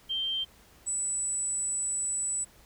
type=tone pair in turn; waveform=sine; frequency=3147 / 7930 Hz; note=G7 / B8; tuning=+6 / +6 cents; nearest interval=octave + major third; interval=1600 cents; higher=second; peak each=-28 dBFS; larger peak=neither; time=0.09-0.45 / 0.86-2.45 s; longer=second; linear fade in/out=20 ms; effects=added 60 Hz sine -63 dBFS peak until 2.65 s + pink hiss -58 dBFS RMS until 2.65 s